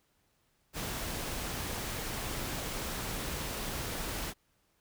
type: noise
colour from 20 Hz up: pink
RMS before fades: -37 dBFS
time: 0.73-4.34 s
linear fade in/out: 50 ms
effects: pink hiss -73 dBFS RMS until 4.8 s